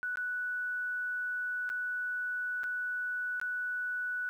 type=tone with dropouts; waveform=sine; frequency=1480 Hz; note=F#6; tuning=in tune; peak=-32 dBFS; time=0.03-4.29 s; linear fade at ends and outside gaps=0 ms; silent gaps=0.157-0.172 / 1.692-1.7 / 2.634-2.64 / 3.399-3.414 s; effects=11-bit